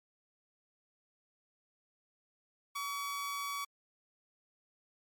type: tone with amplitude modulation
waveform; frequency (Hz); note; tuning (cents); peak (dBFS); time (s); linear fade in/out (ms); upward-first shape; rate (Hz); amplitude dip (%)
sawtooth; 1135; C#6; +41; -31; 2.75-3.65; 10; sine; 202; 30
effects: MP3 96 kbps